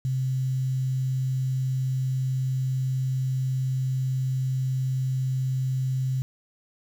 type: tone with quantisation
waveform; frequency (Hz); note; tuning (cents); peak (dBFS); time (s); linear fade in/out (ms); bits
sine; 130.81; C3; 0; -23; 0.05-6.22; 0; 8
effects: none